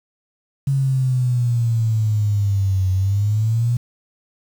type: exponential two-way sweep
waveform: sine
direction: down then up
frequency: 138.59 to 93 to 121.8 Hz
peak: -15 dBFS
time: 0.67-3.77 s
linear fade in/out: 5 ms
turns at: 2.91 s
effects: 7-bit